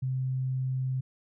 sine tone, 130.2 Hz, C3, 8 cents flat, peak -27 dBFS, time 0.02-1.01 s, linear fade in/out 10 ms, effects none

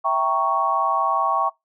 sine chord, E diminished seventh, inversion none, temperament equal, 659.3 / 784 / 932.3 / 1108.7 Hz, E5 / G5 / Bb5 / Db6, 0 / 0 / 0 / 0 cents, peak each -26 / -24 / -26 / -20 dBFS, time 0.04-1.5 s, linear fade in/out 20 ms, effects noise-tail reverb RT60 0.2 s tail -25 dB re dry

